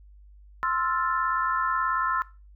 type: chord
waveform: sine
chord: F major seventh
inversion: second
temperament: equal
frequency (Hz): 1046.5 / 1318.5 / 1396.9 / 1760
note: C6 / E6 / F6 / A6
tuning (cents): 0 / 0 / 0 / 0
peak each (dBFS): -27 / -27 / -32 / -33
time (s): 0.63-2.22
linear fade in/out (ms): 0
effects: noise-tail reverb RT60 0.3 s tail -19 dB re dry + added 50 Hz sine -48 dBFS peak until 2.55 s